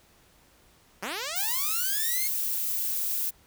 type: linear sweep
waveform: 5% pulse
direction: up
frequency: 170.2 to 2190 Hz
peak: -20 dBFS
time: 1.02-2.28 s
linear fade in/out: 10 ms
type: noise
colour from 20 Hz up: violet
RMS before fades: -29 dBFS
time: 1.35-3.31 s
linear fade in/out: 20 ms
effects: pink hiss -60 dBFS RMS until 3.46 s